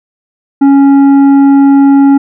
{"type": "tone with tanh clipping", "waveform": "sine", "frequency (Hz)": 277.2, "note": "C#4", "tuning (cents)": 0, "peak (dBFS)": -3, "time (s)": [0.61, 2.18], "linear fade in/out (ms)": 10, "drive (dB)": 8, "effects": []}